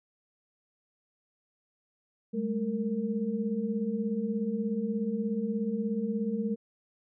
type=tone cluster; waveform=sine; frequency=199.2 / 215.9 / 461.5 Hz; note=G3 / A3 / A#4; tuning=+28 / -33 / -17 cents; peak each=-34 / -30 / -35 dBFS; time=2.33-6.56 s; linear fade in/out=20 ms; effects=none